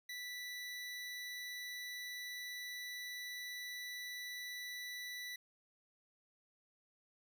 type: tone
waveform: 25% pulse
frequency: 1971 Hz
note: B6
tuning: 4 cents flat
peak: -40 dBFS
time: 0.09-5.36 s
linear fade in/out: 5 ms
effects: none